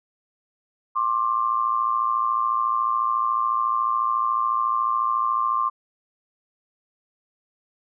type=tone pair together; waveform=sine; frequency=1061 / 1175 Hz; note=C6 / D6; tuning=+24 / +1 cents; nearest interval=major second; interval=177 cents; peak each=-22 / -23 dBFS; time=0.95-5.7 s; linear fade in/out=20 ms; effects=none